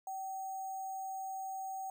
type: tone with sample-and-hold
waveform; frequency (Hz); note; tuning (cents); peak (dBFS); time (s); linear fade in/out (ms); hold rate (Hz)
sine; 766; G5; -40; -38; 0.07-1.9; 2; 7350
effects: none